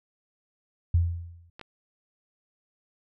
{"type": "tone with exponential decay", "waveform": "sine", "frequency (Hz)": 85.3, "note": "F2", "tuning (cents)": -40, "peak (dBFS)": -16, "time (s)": [0.94, 1.5], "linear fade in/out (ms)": 5, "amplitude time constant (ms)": 120}
{"type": "clicks", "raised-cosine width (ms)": 0.3, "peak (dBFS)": -26, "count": 2, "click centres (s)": [1.595, 1.613]}
{"effects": []}